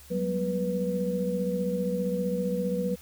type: tone cluster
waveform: sine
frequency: 184 / 199.2 / 240.8 / 489.6 Hz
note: F#3 / G3 / B3 / B4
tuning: -9 / +28 / -44 / -15 cents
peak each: -29 / -35 / -37 / -29 dBFS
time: 0.1-2.96 s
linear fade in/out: 20 ms
effects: added 71 Hz sine -52 dBFS peak until 3.01 s + white hiss -52 dBFS RMS until 3.01 s